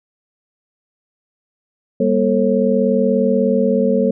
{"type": "tone cluster", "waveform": "sine", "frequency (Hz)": [197.2, 237.6, 445.4, 542], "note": ["G3", "A#3", "A4", "C#5"], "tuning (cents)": [11, 33, 21, -39], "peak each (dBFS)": -18, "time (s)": [2, 4.11], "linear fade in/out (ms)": 5, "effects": []}